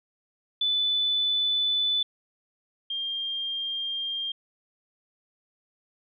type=tone pair in turn; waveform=sine; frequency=3494 / 3201 Hz; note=A7 / G7; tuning=-13 / +36 cents; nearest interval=major second; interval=151 cents; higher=first; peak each=-22 / -28 dBFS; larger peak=first; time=0.61-2.03 / 2.9-4.32 s; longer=neither; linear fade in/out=5 ms; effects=none